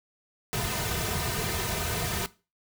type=noise with comb filter; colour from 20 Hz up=pink; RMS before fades=-30 dBFS; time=0.53-2.26 s; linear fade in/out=0 ms; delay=3.6 ms; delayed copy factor=-0.95; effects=noise-tail reverb RT60 0.3 s tail -18 dB re dry